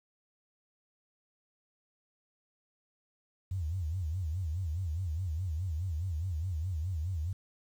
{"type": "tone with vibrato", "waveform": "sine", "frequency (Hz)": 85.2, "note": "F2", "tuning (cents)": -42, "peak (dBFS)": -31, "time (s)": [3.51, 7.33], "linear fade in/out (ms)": 5, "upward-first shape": "sine", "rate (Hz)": 4.8, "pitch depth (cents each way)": 210, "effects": ["10-bit"]}